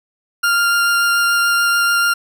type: tone with vibrato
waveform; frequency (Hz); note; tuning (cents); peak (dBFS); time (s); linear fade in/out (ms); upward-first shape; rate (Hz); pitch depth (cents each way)
40% pulse; 1396.9; F6; 0; -12; 0.43-2.14; 10; triangle; 6.9; 9
effects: none